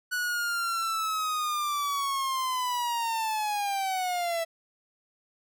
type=linear sweep; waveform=45% pulse; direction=down; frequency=1480 to 657 Hz; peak=-27 dBFS; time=0.11-4.45 s; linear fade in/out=20 ms; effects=none

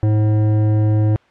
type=tone with hard clipping; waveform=sine; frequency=107 Hz; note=A2; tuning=48 cents flat; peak=-14 dBFS; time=0.03-1.16 s; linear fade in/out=0 ms; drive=11 dB; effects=white hiss -52 dBFS RMS until 1.3 s + low-pass 2000 Hz 12 dB/octave

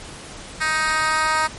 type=tone with high-pass filter sweep; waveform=10% pulse; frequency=313 Hz; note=D#4; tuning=10 cents sharp; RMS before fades=-20 dBFS; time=0.6-1.48 s; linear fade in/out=20 ms; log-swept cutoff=1600 to 990 Hz; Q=1.7; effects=pink hiss -37 dBFS RMS until 1.58 s + MP3 48 kbps

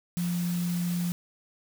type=tone in noise; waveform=sine; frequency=174.8 Hz; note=F3; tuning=2 cents sharp; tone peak=-26 dBFS; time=0.17-1.12 s; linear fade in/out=0 ms; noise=white; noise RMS=-41 dBFS; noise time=0.17-1.12 s; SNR=+12 dB; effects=none

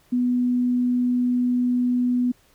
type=tone; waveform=sine; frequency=246.9 Hz; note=B3; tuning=in tune; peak=-18 dBFS; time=0.12-2.32 s; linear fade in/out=10 ms; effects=pink hiss -59 dBFS RMS until 2.54 s

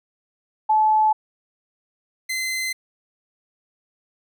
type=tone pair in turn; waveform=sine / sawtooth; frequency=864 / 2060 Hz; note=A5 / C7; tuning=-32 / -28 cents; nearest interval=octave + minor third; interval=1504 cents; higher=second; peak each=-14 / -20 dBFS; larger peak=first; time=0.69-1.13 / 2.29-2.73 s; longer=neither; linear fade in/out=10 ms; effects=none

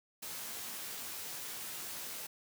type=noise with comb filter; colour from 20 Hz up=white; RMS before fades=-43 dBFS; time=0.22-2.27 s; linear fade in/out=10 ms; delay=17 ms; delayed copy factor=-0.6; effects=high-pass 100 Hz 12 dB/octave

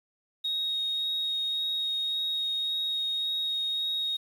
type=tone with vibrato; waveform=sine; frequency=3750 Hz; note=A#7; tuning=10 cents sharp; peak=-26 dBFS; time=0.44-4.17 s; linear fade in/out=10 ms; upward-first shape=sine; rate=1.8 Hz; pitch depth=8 cents each way; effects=tanh soft clip ceiling -23 dBFS + 9-bit

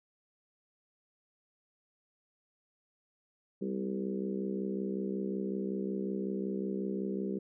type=harmonic tone with a mistuned harmonic; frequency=65.41 Hz; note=C2; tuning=in tune; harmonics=3 / 4 / 5 / 6 / 7 / 8; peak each=-35 / -45 / -40 / -38 / -43 / -51 dBFS; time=3.61-7.39 s; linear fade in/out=10 ms; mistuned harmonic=4; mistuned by=-45 cents; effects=none

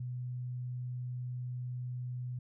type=tone; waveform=sine; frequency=124.5 Hz; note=B2; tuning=14 cents sharp; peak=-36 dBFS; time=0-2.39 s; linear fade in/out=5 ms; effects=none

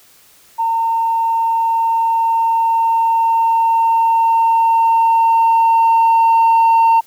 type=tone with level ramp; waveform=sine; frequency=911 Hz; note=A#5; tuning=40 cents flat; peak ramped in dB=-13 to -5 dBFS; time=0.58-7.01 s; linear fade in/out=20 ms; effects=tanh soft clip ceiling -7 dBFS + white hiss -48 dBFS RMS until 7.06 s

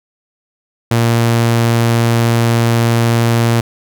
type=tone; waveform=sawtooth; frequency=116.54 Hz; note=A#2; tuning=in tune; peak=-6 dBFS; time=0.91-3.61 s; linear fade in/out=5 ms; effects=none

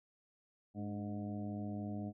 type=harmonic tone with a mistuned harmonic; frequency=103.7 Hz; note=G#2; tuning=2 cents flat; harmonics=1 / 2 / 3 / 4 / 5 / 6 / 7; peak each=-44 / -41 / -46 / -57 / -58 / -52 / -53 dBFS; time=0.74-2.13 s; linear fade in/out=50 ms; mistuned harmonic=3; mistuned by=-56 cents; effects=none

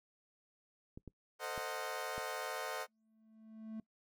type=clicks; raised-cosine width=3 ms; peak=-35 dBFS; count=4; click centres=0.975 / 1.077 / 1.578 / 2.18 s
type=chord; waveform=20% pulse; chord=A diminished seventh; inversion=none; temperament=equal with one note detuned; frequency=449.5 / 523.3 / 622.3 / 740 Hz; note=A4 / C5 / Eb5 / Gb5; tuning=+37 / 0 / 0 / 0 cents; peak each=-40 dBFS; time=1.39-2.87 s; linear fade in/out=50 ms
type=tone with exponential growth; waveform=triangle; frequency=220 Hz; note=A3; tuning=in tune; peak=-38 dBFS; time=2.88-3.8 s; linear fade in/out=2 ms; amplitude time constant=200 ms
effects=noise-tail reverb RT60 0.1 s tail -21 dB re dry

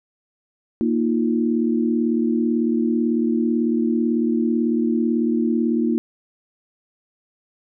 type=chord; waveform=sine; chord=Bb suspended fourth; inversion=none; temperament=equal; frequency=233.1 / 311.1 / 349.2 Hz; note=Bb3 / Eb4 / F4; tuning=0 / 0 / 0 cents; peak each=-19 / -23 / -24 dBFS; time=0.81-5.98 s; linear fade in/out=0 ms; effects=none

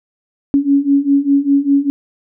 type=beating tone pair; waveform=sine; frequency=277.2 / 282.2 Hz; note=C#4 / C#4; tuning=0 / +31 cents; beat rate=5 Hz; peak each=-14 / -12 dBFS; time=0.54-1.9 s; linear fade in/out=0 ms; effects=none

